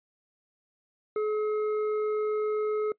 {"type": "tone with hard clipping", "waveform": "sine", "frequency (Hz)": 426.2, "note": "G#4", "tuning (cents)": 45, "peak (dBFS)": -27, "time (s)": [1.16, 2.92], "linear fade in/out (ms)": 2, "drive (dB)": 7, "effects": ["noise-tail reverb RT60 0.1 s tail -22 dB re dry", "resampled to 8000 Hz"]}